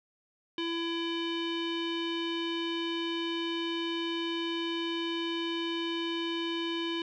square tone with low-pass filter, 335 Hz, E4, 28 cents sharp, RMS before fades -33 dBFS, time 0.58-7.02 s, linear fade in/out 2 ms, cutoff 3300 Hz, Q 8.2, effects none

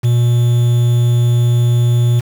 triangle tone with quantisation, 120.2 Hz, B2, 46 cents flat, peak -7 dBFS, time 0.03-2.21 s, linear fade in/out 20 ms, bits 5, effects none

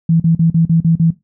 sine tone bursts, 164.81 Hz, E3, in tune, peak -8 dBFS, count 7, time 0.09-1.106 s, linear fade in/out 5 ms, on 110 ms, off 41 ms, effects noise-tail reverb RT60 0.2 s tail -17 dB re dry

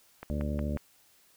click train, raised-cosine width 0.5 ms, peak -25 dBFS, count 4, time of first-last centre 0.23-0.772 s, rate 5.53 Hz
harmonic tone, 73.42 Hz, D2, in tune, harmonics 1 / 2 / 3 / 4 / 5 / 6 / 7 / 8, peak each -32 / -37 / -35 / -41 / -47 / -48 / -47 / -41 dBFS, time 0.3-0.77 s, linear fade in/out 0 ms
effects white hiss -63 dBFS RMS until 1.36 s

